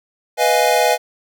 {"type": "chord", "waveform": "square", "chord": "F half-diminished seventh", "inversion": "second", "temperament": "equal", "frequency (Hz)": [493.9, 622.3, 698.5, 830.6], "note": ["Cb5", "Eb5", "F5", "Ab5"], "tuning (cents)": [0, 0, 0, 0], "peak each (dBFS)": -19, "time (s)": [0.37, 0.98], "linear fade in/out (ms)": 50, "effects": []}